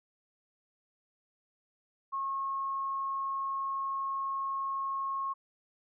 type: tone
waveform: sine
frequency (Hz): 1087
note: C#6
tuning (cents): -34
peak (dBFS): -31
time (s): 2.12-5.34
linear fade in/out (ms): 20
effects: none